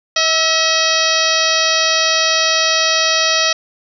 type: harmonic tone with a mistuned harmonic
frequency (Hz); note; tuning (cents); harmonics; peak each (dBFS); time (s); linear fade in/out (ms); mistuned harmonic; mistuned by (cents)
640; D#5; +49; 1 / 2 / 3 / 4 / 5 / 6 / 7 / 8 / 9; -21 / -21 / -21 / -21 / -21 / -21 / -21 / -21 / -21; 0.16-3.53; 5; 2; +43
effects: none